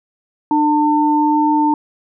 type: tone pair together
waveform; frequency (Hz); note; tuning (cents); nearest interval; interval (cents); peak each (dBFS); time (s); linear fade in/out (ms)
sine; 300 / 899; D4 / A5; +37 / +37; octave + perfect fifth; 1900; -14; 0.51-1.74; 2
effects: none